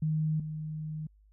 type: tone pair in turn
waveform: sine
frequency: 155.56 / 154.89 Hz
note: D#3 / D#3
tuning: 0 / -8 cents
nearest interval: unison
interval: 8 cents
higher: first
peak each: -26 / -34 dBFS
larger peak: first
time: 0.02-0.4 / 0.4-1.07 s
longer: second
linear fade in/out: 5 ms
effects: added 51 Hz sine -58 dBFS peak until 1.32 s